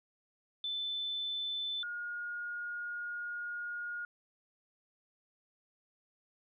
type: tone pair in turn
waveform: sine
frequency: 3520 / 1431.2 Hz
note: A7 / F6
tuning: 0 / +42 cents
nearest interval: octave + major third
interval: 1558 cents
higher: first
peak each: -34 / -37 dBFS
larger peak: first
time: 0.64-1.83 / 1.83-4.05 s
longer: second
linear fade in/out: 2 ms
effects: none